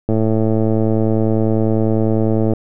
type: click train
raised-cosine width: 2 ms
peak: -4 dBFS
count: 270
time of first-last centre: 0.09-2.535 s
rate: 110 Hz
effects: none